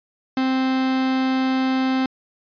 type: tone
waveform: 45% pulse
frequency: 261.6 Hz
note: C4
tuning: in tune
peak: -18 dBFS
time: 0.37-2.06 s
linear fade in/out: 2 ms
effects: resampled to 11025 Hz